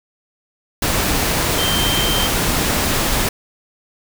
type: tone in noise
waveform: sine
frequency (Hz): 3136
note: G7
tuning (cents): 0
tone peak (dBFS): -20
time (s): 1.58-2.27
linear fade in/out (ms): 5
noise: pink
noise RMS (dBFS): -18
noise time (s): 0.82-3.29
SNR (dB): -5
effects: none